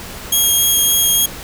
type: tone with vibrato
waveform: 5% pulse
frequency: 3264 Hz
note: G#7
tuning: 31 cents flat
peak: -4 dBFS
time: 0.32-1.26 s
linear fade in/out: 5 ms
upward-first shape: sine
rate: 3.5 Hz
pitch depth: 8 cents each way
effects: pink hiss -31 dBFS RMS until 1.43 s